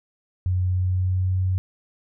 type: tone with pitch glide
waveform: sine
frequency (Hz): 91.4 to 93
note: F#2 to F#2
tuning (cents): -21 to +9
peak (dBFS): -19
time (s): 0.46-1.58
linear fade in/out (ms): 0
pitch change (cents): +30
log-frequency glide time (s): 0.66-1.39
effects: none